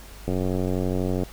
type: click train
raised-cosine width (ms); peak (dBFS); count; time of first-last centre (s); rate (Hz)
2; -13; 89; 0.28-1.234; 92.2
effects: added 50 Hz sine -43 dBFS peak until 1.32 s + pink hiss -46 dBFS RMS until 1.32 s